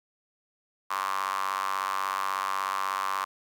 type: tone with high-pass filter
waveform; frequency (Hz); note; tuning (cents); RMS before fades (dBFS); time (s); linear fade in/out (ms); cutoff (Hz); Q
sawtooth; 96.4; G2; -28; -30; 0.9-3.25; 10; 1100; 7.2
effects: none